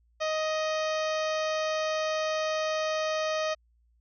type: harmonic tone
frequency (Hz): 625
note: D#5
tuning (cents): +8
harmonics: 1 / 2 / 3 / 4 / 5 / 6 / 7 / 8 / 9 / 10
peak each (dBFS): -28 / -34 / -38 / -40 / -42 / -44 / -45 / -46 / -47 / -48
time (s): 0.2-3.55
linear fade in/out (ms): 20
effects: added 58 Hz sine -63 dBFS peak until 4 s